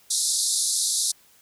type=band-pass noise; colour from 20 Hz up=white; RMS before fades=-24 dBFS; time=0.1-1.12 s; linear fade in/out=10 ms; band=3700 to 11000 Hz; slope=96 dB/octave; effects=white hiss -57 dBFS RMS until 1.41 s